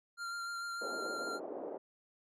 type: tone with vibrato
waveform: square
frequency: 1388 Hz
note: F6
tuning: 11 cents flat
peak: -39 dBFS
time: 0.17-1.4 s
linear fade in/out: 50 ms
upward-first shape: sine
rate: 6.7 Hz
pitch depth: 15 cents each way
type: band-pass noise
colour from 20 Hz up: white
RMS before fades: -43 dBFS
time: 0.81-1.78 s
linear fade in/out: 10 ms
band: 310 to 620 Hz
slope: 24 dB/octave
effects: low-pass 9000 Hz 12 dB/octave